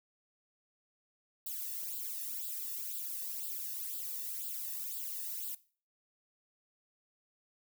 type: noise with flanger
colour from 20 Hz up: violet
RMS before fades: -40 dBFS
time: 1.46-5.55 s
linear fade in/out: 5 ms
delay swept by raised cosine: 0.24 to 1.13 ms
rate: 2 Hz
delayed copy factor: +0.85
effects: noise-tail reverb RT60 0.4 s tail -18 dB re dry